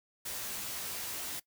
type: noise with comb filter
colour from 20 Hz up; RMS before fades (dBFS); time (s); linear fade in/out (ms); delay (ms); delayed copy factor
white; -39; 0.25-1.4; 10; 16; +0.95
effects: noise-tail reverb RT60 0.1 s tail -20 dB re dry